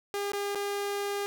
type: tone with dropouts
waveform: sawtooth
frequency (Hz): 404.1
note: G#4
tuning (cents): -47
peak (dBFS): -26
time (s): 0.14-1.26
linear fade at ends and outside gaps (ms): 0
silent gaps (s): 0.319-0.334 / 0.548-0.555
effects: none